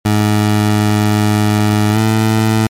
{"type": "tone with pitch glide", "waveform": "20% pulse", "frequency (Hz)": [105.4, 110.07], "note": ["G#2", "A2"], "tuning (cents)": [26, 1], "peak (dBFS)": -5, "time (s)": [0.05, 2.67], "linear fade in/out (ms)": 5, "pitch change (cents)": 75, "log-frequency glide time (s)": [1.92, 1.98], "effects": ["MP3 64 kbps"]}